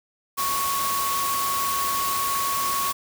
sine tone in noise, 1108.7 Hz, C#6, in tune, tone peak -24 dBFS, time 0.37-2.93 s, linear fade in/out 20 ms, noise white, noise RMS -28 dBFS, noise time 0.37-2.93 s, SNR +1 dB, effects none

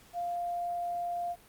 sine tone with quantisation, 698.5 Hz, F5, in tune, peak -31 dBFS, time 0.13-1.36 s, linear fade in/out 50 ms, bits 10, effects pink hiss -58 dBFS RMS until 1.48 s + Opus 48 kbps

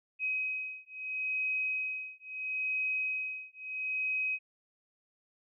sine beating tone pair, 2530 / 2530.75 Hz, D#7 / D#7, +28 / +29 cents, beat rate 0.75 Hz, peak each -35 / -35 dBFS, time 0.19-4.39 s, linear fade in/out 50 ms, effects none

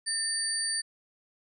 sine tone cluster, 1802 / 4618 / 9160 Hz, A6 / D8 / D9, +41 / -30 / -44 cents, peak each -36 / -31 / -31 dBFS, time 0.06-0.82 s, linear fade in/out 20 ms, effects none

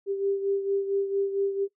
sine beating tone pair, 394.6 / 399 Hz, G4 / G4, +11 / +31 cents, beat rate 4.4 Hz, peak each -25 / -32 dBFS, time 0.06-1.68 s, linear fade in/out 50 ms, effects noise-tail reverb RT60 0.1 s tail -18 dB re dry

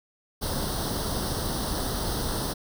pink noise with comb filter, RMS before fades -29 dBFS, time 0.41-2.54 s, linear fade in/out 20 ms, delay 0.21 ms, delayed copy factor +0.85, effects none

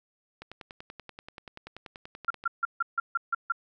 click train, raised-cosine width 0.3 ms, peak -26 dBFS, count 22, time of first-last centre 0.42-2.439 s, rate 10.4 Hz
sine tone bursts, 1378 Hz, F6, 24 cents flat, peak -23 dBFS, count 8, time 2.28-3.522 s, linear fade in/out 5 ms, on 24 ms, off 150 ms
effects none

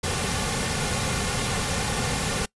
pink noise with comb filter, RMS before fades -26 dBFS, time 0.03-2.46 s, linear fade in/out 10 ms, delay 3.1 ms, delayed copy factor -0.6, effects noise-tail reverb RT60 0.1 s tail -23 dB re dry + resampled to 24000 Hz

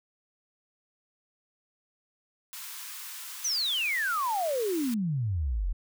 white high-pass noise, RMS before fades -41 dBFS, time 2.53-4.94 s, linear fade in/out 0 ms, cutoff 930 Hz, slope 48 dB/octave
sine exponential sweep, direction down, 6272 to 38.89 Hz, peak -26 dBFS, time 3.44-5.73 s, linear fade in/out 10 ms
effects none

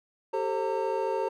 triangle tone cluster, 388.6 / 442.6 / 532 / 912 Hz, G4 / A4 / C5 / A#5, -15 / +10 / +29 / -38 cents, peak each -30 dBFS, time 0.33-1.29 s, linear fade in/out 10 ms, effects none

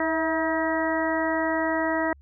harmonic tone with a mistuned harmonic, 319.5 Hz, D#4, 46 cents sharp, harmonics 1 / 2 / 3 / 4 / 5 / 6, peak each -27 / -27 / -30 / -34 / -34 / -30 dBFS, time 0-2.13 s, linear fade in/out 2 ms, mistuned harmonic 2, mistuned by +32 cents, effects added 70 Hz sine -49 dBFS peak until 2.21 s

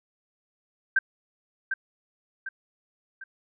sine tone with echo, 1568 Hz, G6, in tune, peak -17 dBFS, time 0.96-0.99 s, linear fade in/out 5 ms, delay 750 ms, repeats 3, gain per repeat -7 dB, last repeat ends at 3.24 s, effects none

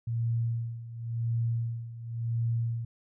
sine tone with tremolo, 116.1 Hz, A#2, 7 cents flat, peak -25 dBFS, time 0.07-2.85 s, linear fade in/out 5 ms, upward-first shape sine, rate 0.93 Hz, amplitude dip 80%, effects none

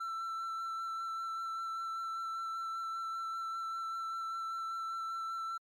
triangle tone with vibrato, 1338 Hz, E6, 25 cents sharp, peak -34 dBFS, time 0-5.58 s, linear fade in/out 10 ms, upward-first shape sine, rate 5.1 Hz, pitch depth 11 cents each way, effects MP3 64 kbps

